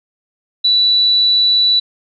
sine tone, 3953 Hz, B7, 1 cent sharp, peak -9 dBFS, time 0.64-1.8 s, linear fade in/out 10 ms, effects none

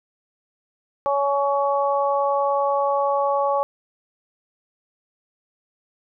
harmonic tone, 280.6 Hz, C#4, 21 cents sharp, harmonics 2 / 3 / 4, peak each -21 / -23 / -24 dBFS, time 1.06-3.63 s, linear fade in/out 0 ms, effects none

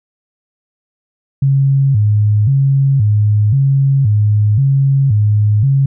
sine tone with vibrato, 120 Hz, B2, 49 cents flat, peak -8 dBFS, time 1.42-5.86 s, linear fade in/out 5 ms, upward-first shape square, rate 0.95 Hz, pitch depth 230 cents each way, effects none

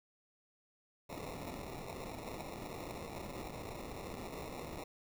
violet noise with sample-and-hold, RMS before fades -45 dBFS, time 1.09-4.84 s, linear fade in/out 10 ms, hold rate 1575 Hz, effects none

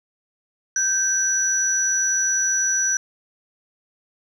sine tone pair together, 1561 / 5894 Hz, G6 / F#8, -8 / -8 cents, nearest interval octave + major seventh, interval 2300 cents, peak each -24 / -19 dBFS, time 0.76-2.97 s, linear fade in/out 2 ms, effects 8-bit

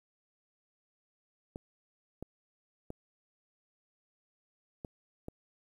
clicks, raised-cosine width 2 ms, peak -27 dBFS, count 5, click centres 1.559 / 2.226 / 2.904 / 4.848 / 5.284 s, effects 10-bit

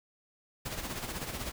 pink noise with tremolo, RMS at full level -36 dBFS, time 0.65-1.52 s, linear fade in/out 10 ms, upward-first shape sine, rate 16 Hz, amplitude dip 55%, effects none

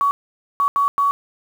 sine tone bursts at uneven times, 1126 Hz, C#6, 27 cents sharp, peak -14 dBFS, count 4, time 0.01-0.11 / 0.6-0.68 / 0.76-0.88 / 0.98-1.11 s, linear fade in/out 0 ms, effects 7-bit

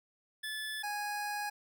25% pulse tone pair in turn, 1732 / 828.1 Hz, A6 / G#5, -28 / -5 cents, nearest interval octave + minor second, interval 1277 cents, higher first, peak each -33 / -31 dBFS, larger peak second, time 0.43-0.83 / 0.83-1.5 s, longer second, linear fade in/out 10 ms, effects none

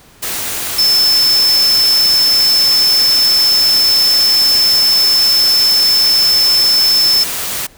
sine tone in noise, 5274 Hz, E8, in tune, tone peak -8 dBFS, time 0.78-7.24 s, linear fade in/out 10 ms, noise white, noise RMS -20 dBFS, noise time 0.22-7.67 s, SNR +9 dB, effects pink hiss -44 dBFS RMS until 7.77 s

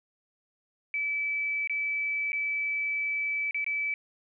sine tone with dropouts, 2305 Hz, D7, 33 cents flat, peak -27 dBFS, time 0.94-3.94 s, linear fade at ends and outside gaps 1 ms, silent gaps 1.674-1.696 / 2.32-2.33 / 3.51-3.545 / 3.644-3.664 s, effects none

